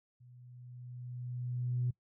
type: tone with level ramp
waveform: sine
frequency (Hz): 123.47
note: B2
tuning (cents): 0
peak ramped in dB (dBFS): -55 to -28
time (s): 0.2-1.91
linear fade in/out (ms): 10
effects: noise-tail reverb RT60 0.1 s tail -21 dB re dry + tanh soft clip ceiling -24 dBFS